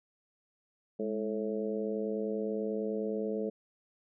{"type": "harmonic tone with a mistuned harmonic", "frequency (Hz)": 109.3, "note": "A2", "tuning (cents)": -11, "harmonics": [2, 3, 4, 5, 6], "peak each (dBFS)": [-36, -41, -34, -39, -46], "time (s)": [0.99, 3.5], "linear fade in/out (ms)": 10, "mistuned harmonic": 2, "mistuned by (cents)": -73, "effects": []}